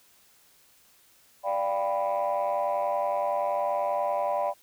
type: chord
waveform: sine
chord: G dominant seventh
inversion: second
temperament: equal with one note detuned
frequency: 587.3 / 698.5 / 789 / 987.8 Hz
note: D5 / F5 / G5 / B5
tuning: 0 / 0 / +11 / 0 cents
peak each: -27 / -30 / -30 / -30 dBFS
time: 1.43-4.54 s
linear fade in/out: 50 ms
effects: tanh soft clip ceiling -19 dBFS + white hiss -60 dBFS RMS until 4.62 s